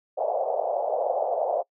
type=band-pass noise; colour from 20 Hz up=pink; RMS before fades=-26 dBFS; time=0.17-1.63 s; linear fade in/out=20 ms; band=540 to 740 Hz; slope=48 dB/octave; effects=noise-tail reverb RT60 0.1 s tail -25 dB re dry